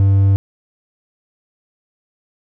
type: tone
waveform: triangle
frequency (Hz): 98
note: G2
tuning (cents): 0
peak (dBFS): -7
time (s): 0-0.36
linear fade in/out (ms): 0
effects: none